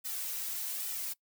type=noise with flanger; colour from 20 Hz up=blue; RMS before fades=-37 dBFS; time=0.04-1.14 s; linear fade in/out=20 ms; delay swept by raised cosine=1.8 to 3.4 ms; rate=1.2 Hz; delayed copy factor=-0.6; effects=noise-tail reverb RT60 0.1 s tail -22 dB re dry